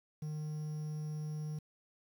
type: tone with quantisation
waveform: triangle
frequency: 152.7 Hz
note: D#3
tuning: 32 cents flat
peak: -35 dBFS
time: 0.22-1.59 s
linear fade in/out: 5 ms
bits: 10
effects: none